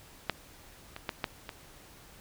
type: clicks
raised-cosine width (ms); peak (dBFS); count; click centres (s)
0.3; -11 / -24 / -15 / -13 / -22; 5; 0.297 / 0.964 / 1.092 / 1.242 / 1.492
effects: pink hiss -54 dBFS RMS until 2.2 s

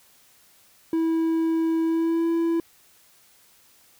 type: tone with pitch glide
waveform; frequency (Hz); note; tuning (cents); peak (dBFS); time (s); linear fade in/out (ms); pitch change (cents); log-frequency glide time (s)
triangle; 326.1 to 333; E4 to E4; -19 to +18; -18; 0.93-2.6; 2; +37; 1.84-2.28
effects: white hiss -57 dBFS RMS until 3.99 s

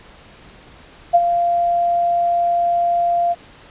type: tone with ADSR envelope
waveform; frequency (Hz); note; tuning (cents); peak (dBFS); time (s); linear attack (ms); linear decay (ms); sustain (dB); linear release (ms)
sine; 693; F5; -14; -6; 1.13-3.35; 21; 42; -8; 35
effects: pink hiss -44 dBFS RMS until 3.7 s + resampled to 8000 Hz

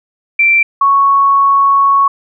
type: tone pair in turn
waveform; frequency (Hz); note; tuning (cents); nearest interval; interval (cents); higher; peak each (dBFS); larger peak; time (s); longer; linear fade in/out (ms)
sine; 2349 / 1108.6; D7 / C#6; 0 / 0; octave + minor second; 1300; first; -6; neither; 0.39-0.63 / 0.81-2.08; second; 5
effects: none

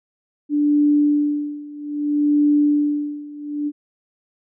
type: tone with tremolo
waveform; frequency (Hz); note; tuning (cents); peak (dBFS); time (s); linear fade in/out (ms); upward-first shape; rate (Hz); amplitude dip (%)
sine; 293.7; D4; 0; -12; 0.49-3.72; 50; sine; 0.62; 90
effects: none

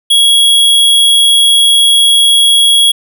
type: tone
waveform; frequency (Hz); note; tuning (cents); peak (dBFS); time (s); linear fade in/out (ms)
square; 3322; G#7; 0; -5; 0.1-2.92; 10
effects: none

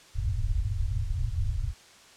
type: low-pass noise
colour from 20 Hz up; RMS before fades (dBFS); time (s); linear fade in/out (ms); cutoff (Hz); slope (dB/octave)
pink; -28; 0.14-1.74; 50; 120; 96
effects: white hiss -53 dBFS RMS until 2.16 s + low-pass 7000 Hz 12 dB/octave

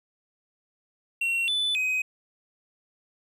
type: tone with pitch steps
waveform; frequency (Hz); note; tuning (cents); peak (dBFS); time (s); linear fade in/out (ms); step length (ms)
triangle; 2732 / 3493 / 2519; F7 / A7 / D#7; -39 / -13 / +21; -22; 1.21-2.02; 5; 270
effects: none

